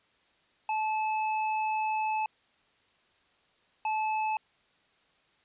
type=tone pair in turn; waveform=square; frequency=867 / 867 Hz; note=A5 / A5; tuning=-26 / -26 cents; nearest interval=unison; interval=0 cents; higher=neither; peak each=-28 dBFS; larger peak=neither; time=0.69-2.26 / 3.85-4.37 s; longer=first; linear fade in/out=2 ms; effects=white hiss -67 dBFS RMS until 5.44 s + resampled to 8000 Hz